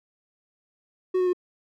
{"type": "tone with pitch steps", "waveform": "triangle", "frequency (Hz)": [370, 364.9, 359.9], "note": ["F#4", "F#4", "F#4"], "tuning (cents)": [0, -24, -48], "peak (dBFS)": -18, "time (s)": [1.14, 1.332], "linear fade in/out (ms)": 10, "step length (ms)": 64, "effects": []}